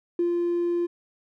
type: tone with ADSR envelope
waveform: triangle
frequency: 346.3 Hz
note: F4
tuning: 15 cents flat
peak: -16 dBFS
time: 0.19-0.87 s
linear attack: 4 ms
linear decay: 110 ms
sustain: -3 dB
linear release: 22 ms
effects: tanh soft clip ceiling -18 dBFS